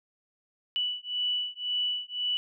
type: beating tone pair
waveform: sine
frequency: 2960 / 2961.9 Hz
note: F#7 / F#7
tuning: 0 / +1 cents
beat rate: 1.9 Hz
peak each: -31 dBFS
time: 0.76-2.37 s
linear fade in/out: 0 ms
effects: none